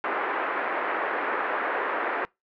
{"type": "band-pass noise", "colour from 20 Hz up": "white", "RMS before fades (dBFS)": -28, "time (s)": [0.04, 2.25], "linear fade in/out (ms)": 0, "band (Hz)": [340, 1800], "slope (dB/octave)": 24, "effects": ["noise-tail reverb RT60 0.2 s tail -24 dB re dry", "low-pass 3000 Hz 12 dB/octave"]}